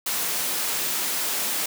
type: high-pass noise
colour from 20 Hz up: white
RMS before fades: -26 dBFS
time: 0.06-1.66 s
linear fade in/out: 5 ms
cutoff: 190 Hz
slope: 12 dB/octave
effects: none